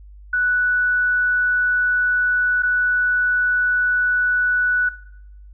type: tone with dropouts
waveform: sine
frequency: 1480 Hz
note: F#6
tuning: in tune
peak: -16 dBFS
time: 0.33-4.89 s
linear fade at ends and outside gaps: 5 ms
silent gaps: 2.623-2.632 s
effects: noise-tail reverb RT60 0.8 s tail -18 dB re dry + added 50 Hz sine -39 dBFS peak until 5.53 s